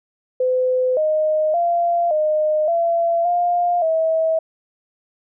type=tone with pitch steps; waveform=sine; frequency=509 / 619 / 689 / 614 / 677 / 703 / 645 Hz; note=C5 / D#5 / F5 / D#5 / E5 / F5 / E5; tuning=-48 / -9 / -24 / -23 / +46 / +11 / -38 cents; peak=-15 dBFS; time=0.4-4.39 s; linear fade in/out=5 ms; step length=570 ms; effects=none